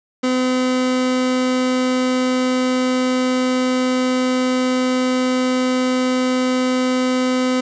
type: tone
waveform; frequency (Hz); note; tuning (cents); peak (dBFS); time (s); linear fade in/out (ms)
30% pulse; 254.8; C4; -46; -13; 0.23-7.61; 10
effects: resampled to 16000 Hz + 7-bit